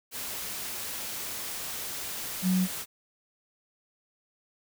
sine tone in noise, 185 Hz, F#3, in tune, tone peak -22 dBFS, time 2.42-2.68 s, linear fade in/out 50 ms, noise white, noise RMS -36 dBFS, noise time 0.11-2.86 s, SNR +11 dB, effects none

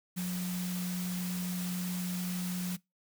sine tone in noise, 180 Hz, F#3, 47 cents flat, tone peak -32 dBFS, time 0.16-2.77 s, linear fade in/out 20 ms, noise white, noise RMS -42 dBFS, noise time 0.16-2.77 s, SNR +7 dB, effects noise-tail reverb RT60 0.2 s tail -23 dB re dry

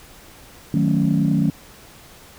sine chord, D# half-diminished seventh, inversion none, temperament equal, 155.56 / 185 / 220 / 277.2 Hz, D#3 / F#3 / A3 / C#4, 0 / 0 / 0 / 0 cents, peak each -19 / -20 / -21 / -21 dBFS, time 0.74-1.5 s, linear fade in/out 2 ms, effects tanh soft clip ceiling -8 dBFS + pink hiss -45 dBFS RMS until 2.38 s

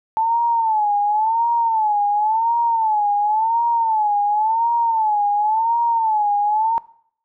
sine tone with vibrato, 877 Hz, A5, 6 cents flat, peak -15 dBFS, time 0.17-6.78 s, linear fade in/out 0 ms, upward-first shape sine, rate 0.93 Hz, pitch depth 120 cents each way, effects noise-tail reverb RT60 0.6 s tail -20 dB re dry

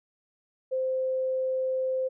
sine tone, 520 Hz, C5, 11 cents flat, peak -25 dBFS, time 0.71-2.09 s, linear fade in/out 20 ms, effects none

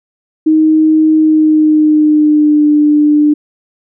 sine tone with pitch glide, 313.1 to 297.9 Hz, D#4 to D4, +11 to +25 cents, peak -5 dBFS, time 0.46-3.34 s, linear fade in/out 10 ms, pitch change -86 cents, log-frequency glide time 1.16-2.68 s, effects none

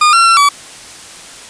40% pulse tone with pitch steps, 1218 / 1362 / 1353 / 1143 Hz, D#6 / F6 / E6 / D6, -37 / -44 / +45 / -47 cents, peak -5 dBFS, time 0.01-0.49 s, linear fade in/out 5 ms, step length 120 ms, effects white hiss -33 dBFS RMS until 1.49 s + resampled to 22050 Hz

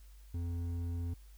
triangle tone with hard clipping, 85.8 Hz, F2, 30 cents flat, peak -36 dBFS, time 0.34-1.14 s, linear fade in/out 5 ms, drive 11 dB, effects added 50 Hz sine -52 dBFS peak until 1.37 s + white hiss -67 dBFS RMS until 1.37 s

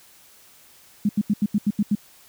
sine tone bursts, 207 Hz, G#3, 5 cents flat, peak -16 dBFS, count 8, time 1.05-1.952 s, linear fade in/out 5 ms, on 41 ms, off 82 ms, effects white hiss -52 dBFS RMS until 2.28 s

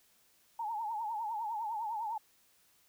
sine tone with vibrato, 880 Hz, A5, in tune, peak -34 dBFS, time 0.59-2.18 s, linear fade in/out 5 ms, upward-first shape triangle, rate 9.9 Hz, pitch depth 130 cents each way, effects white hiss -68 dBFS RMS until 2.88 s

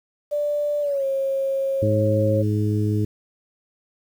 sine tone with pitch glide, 587.3 to 541.7 Hz, D5 to C#5, 0 to -40 cents, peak -20 dBFS, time 0.31-2.43 s, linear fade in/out 20 ms, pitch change -140 cents, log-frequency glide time 0.81-1.04 s
harmonic tone, 105.5 Hz, G#2, 28 cents sharp, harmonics 1 / 2 / 3 / 4, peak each -20 / -27 / -26 / -30 dBFS, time 1.82-3.05 s, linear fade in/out 5 ms
effects 8-bit

